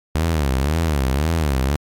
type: tone with vibrato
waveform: sawtooth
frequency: 73.5 Hz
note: D2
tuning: 2 cents sharp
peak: -13 dBFS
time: 0.15-1.76 s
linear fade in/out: 0 ms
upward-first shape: sine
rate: 1.9 Hz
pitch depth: 220 cents each way
effects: AAC 64 kbps